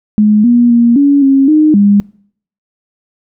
sine tone with pitch steps, 211.1 / 240 / 235.9 / 283 / 271.7 / 307.2 / 202.7 Hz, G#3 / B3 / A#3 / C#4 / C#4 / D#4 / G#3, +29 / -49 / +21 / +36 / -35 / -22 / -42 cents, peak -4 dBFS, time 0.18-2 s, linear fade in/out 0 ms, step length 260 ms, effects noise-tail reverb RT60 0.6 s tail -25 dB re dry

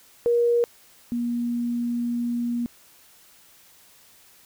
sine tone pair in turn, 474.4 / 238.6 Hz, A#4 / A#3, +30 / +41 cents, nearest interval octave, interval 1189 cents, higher first, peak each -17 / -23 dBFS, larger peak first, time 0.26-0.64 / 1.12-2.66 s, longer second, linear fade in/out 0 ms, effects white hiss -54 dBFS RMS until 4.45 s

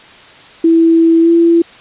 sine tone with pitch glide, 329.6 to 336.5 Hz, E4 to E4, 0 to +36 cents, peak -5 dBFS, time 0.64-1.62 s, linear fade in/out 5 ms, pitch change +36 cents, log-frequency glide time 1.21-1.3 s, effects white hiss -38 dBFS RMS until 1.8 s + resampled to 8000 Hz

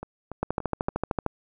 two click trains, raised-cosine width 1 ms, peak -11 / -21 dBFS, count 12 / 4, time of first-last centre 0.43-1.263 / 0.03-0.89 s, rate 13.2 / 3.49 Hz, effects none

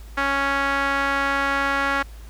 sawtooth tone with band-pass filter, 277.2 Hz, C#4, in tune, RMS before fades -22 dBFS, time 0.17-2.03 s, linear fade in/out 10 ms, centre 1500 Hz, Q 2, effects added 54 Hz sine -37 dBFS peak until 2.29 s + pink hiss -50 dBFS RMS until 2.29 s

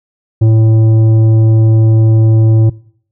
sine tone with tanh clipping, 111 Hz, A2, 16 cents sharp, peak -6 dBFS, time 0.41-2.7 s, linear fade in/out 10 ms, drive 9 dB, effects noise-tail reverb RT60 0.6 s tail -22 dB re dry

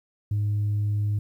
sine tone, 103.83 Hz, G#2, in tune, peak -20 dBFS, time 0.31-1.19 s, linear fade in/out 5 ms, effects tanh soft clip ceiling -20 dBFS + 10-bit

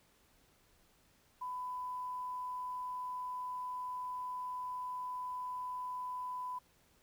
sine tone with quantisation, 1000 Hz, B5, 21 cents sharp, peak -38 dBFS, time 1.41-6.59 s, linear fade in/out 10 ms, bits 11, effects pink hiss -69 dBFS RMS until 7.02 s

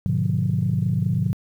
sine chord, G# diminished seventh, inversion none, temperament just, 103.83 / 124.59 / 149.51 / 179.41 Hz, G#2 / B2 / D3 / F3, 0 / +16 / +31 / +47 cents, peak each -24 dBFS, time 0.06-1.33 s, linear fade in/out 0 ms, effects tanh soft clip ceiling -10 dBFS + 9-bit

